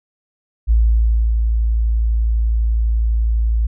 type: tone with ADSR envelope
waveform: sine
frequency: 56 Hz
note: A1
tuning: 31 cents sharp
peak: -9 dBFS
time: 0.67-3.67 s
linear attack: 35 ms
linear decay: 640 ms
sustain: -4 dB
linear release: 9 ms
effects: none